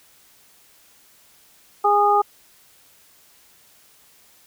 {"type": "harmonic tone", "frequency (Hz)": 410.6, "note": "G#4", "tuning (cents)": -20, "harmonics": [1, 2, 3], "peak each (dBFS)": [-21, -16, -19], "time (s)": [1.84, 2.22], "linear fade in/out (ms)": 10, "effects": ["white hiss -54 dBFS RMS until 4.46 s"]}